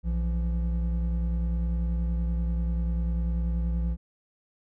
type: tone pair together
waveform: triangle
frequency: 60.1 / 170 Hz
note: B1 / F3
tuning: -46 / -46 cents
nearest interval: octave + tritone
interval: 1800 cents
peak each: -23 / -30 dBFS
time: 0.03-3.97 s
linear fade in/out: 50 ms
effects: none